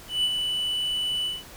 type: tone with ADSR envelope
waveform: triangle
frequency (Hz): 2975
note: F#7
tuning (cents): +9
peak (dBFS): -18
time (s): 0.08-1.44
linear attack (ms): 160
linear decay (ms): 47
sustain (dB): -5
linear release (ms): 190
effects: pink hiss -45 dBFS RMS until 1.56 s